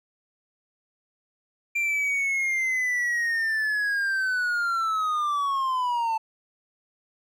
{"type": "linear sweep", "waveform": "triangle", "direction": "down", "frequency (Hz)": [2375, 880], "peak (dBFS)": -21, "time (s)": [1.75, 6.18], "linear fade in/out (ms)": 10, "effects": []}